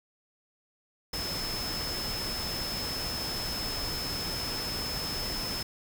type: tone in noise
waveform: sine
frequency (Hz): 5220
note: E8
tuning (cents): -18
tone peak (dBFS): -34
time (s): 1.13-5.63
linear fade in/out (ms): 5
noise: pink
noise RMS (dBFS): -36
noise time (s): 1.13-5.63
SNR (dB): -1
effects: none